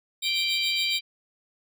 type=harmonic tone; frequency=784 Hz; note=G5; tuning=in tune; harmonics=3 / 4 / 5 / 6; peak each=-28 / -29 / -30 / -31 dBFS; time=0.22-1.01 s; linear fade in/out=50 ms
type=tone with tremolo; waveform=sawtooth; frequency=3745 Hz; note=A#7; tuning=7 cents sharp; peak=-26 dBFS; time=0.22-0.99 s; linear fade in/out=5 ms; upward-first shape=sine; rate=7.2 Hz; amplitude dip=80%
effects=none